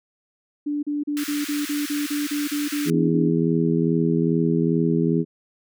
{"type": "tone bursts", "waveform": "sine", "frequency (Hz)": 292.8, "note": "D4", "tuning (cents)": -5, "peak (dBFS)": -22, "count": 13, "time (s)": [0.66, 3.302], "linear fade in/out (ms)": 10, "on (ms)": 170, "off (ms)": 36}
{"type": "high-pass noise", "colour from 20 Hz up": "pink", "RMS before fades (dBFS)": -33, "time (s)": [1.17, 2.9], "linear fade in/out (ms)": 0, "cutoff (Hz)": 1300, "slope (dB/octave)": 48}
{"type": "harmonic tone", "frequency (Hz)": 82.41, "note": "E2", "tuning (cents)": 0, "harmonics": [2, 3, 4, 5], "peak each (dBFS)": [-21, -23, -24, -25], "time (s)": [2.85, 5.25], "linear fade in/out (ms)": 50}
{"effects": []}